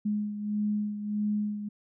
sine beating tone pair, 208.8 / 210.4 Hz, G#3 / G#3, +10 / +23 cents, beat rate 1.6 Hz, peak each -28 / -35 dBFS, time 0.05-1.69 s, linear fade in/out 10 ms, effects none

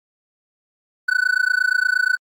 triangle tone with amplitude modulation, 1496 Hz, F#6, 19 cents sharp, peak -10 dBFS, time 1.08-2.17 s, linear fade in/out 10 ms, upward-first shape sine, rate 28.5 Hz, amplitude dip 100%, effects Opus 32 kbps

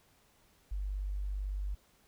sine tone, 49 Hz, G1, in tune, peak -33 dBFS, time 0.71-1.75 s, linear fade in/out 10 ms, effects pink hiss -67 dBFS RMS until 2.07 s

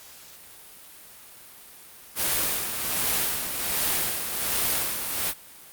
white noise with tremolo, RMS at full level -24 dBFS, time 2.15-5.34 s, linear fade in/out 50 ms, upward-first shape sine, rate 1.3 Hz, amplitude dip 50%, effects white hiss -47 dBFS RMS until 5.72 s + Opus 48 kbps

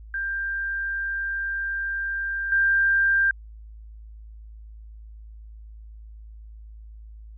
sine tone with level steps, 1587 Hz, G6, 21 cents sharp, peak -25 / -17 dBFS, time 0.14-3.31 s, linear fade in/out 2 ms, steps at 2.52 s, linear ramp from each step 2 ms, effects added 54 Hz sine -40 dBFS peak until 7.37 s

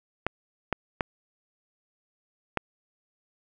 clicks, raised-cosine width 0.5 ms, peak -10 dBFS, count 4, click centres 0.266 / 0.727 / 1.008 / 2.573 s, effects none

